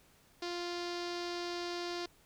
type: tone with low-pass filter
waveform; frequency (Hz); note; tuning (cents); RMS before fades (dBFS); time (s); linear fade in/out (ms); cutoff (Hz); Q
sawtooth; 349.2; F4; 0; -39; 0.42-2.06; 5; 4800; 3.4
effects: pink hiss -65 dBFS RMS until 2.25 s